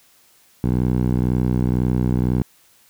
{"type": "tone with band-pass filter", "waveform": "10% pulse", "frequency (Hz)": 62, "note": "B1", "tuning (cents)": 7, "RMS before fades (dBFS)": -19, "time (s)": [0.64, 2.42], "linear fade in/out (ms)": 0, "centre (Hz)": 140, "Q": 0.73, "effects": ["white hiss -55 dBFS RMS until 2.89 s"]}